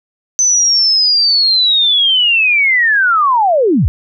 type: linear sweep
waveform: sine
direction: down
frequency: 6130 to 49 Hz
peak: -8 dBFS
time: 0.39-3.88 s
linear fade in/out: 0 ms
effects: none